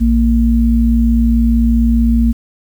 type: tone pair together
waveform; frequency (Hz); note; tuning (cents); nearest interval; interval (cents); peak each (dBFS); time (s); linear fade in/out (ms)
sine; 57.8 / 231.2; A#1 / A#3; -14 / -14; 2 octaves; 2400; -11; 0-2.33; 20
effects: 7-bit